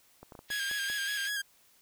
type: clicks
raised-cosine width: 1 ms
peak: -33 dBFS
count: 7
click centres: 0.23 / 0.322 / 0.352 / 0.391 / 0.503 / 0.713 / 0.9 s
type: band-pass noise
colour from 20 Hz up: white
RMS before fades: -44 dBFS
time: 0.48-1.31 s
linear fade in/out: 50 ms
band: 1900 to 4100 Hz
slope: 24 dB/octave
type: tone with vibrato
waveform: sawtooth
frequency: 1636 Hz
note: G#6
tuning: 26 cents flat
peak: -28 dBFS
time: 0.5-1.42 s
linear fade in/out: 10 ms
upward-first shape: square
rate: 5.2 Hz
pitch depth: 35 cents each way
effects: white hiss -64 dBFS RMS until 1.81 s